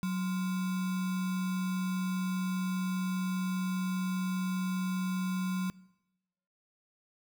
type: tone with sample-and-hold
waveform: sine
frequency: 185 Hz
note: F#3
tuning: in tune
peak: -29 dBFS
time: 0.03-5.7 s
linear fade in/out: 0 ms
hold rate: 1225 Hz
effects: noise-tail reverb RT60 0.9 s tail -22 dB re dry